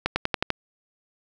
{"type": "accelerating click train", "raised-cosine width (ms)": 0.3, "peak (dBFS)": -6, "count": 6, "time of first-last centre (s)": [0.06, 0.503], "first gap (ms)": 100, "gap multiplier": 0.94, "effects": []}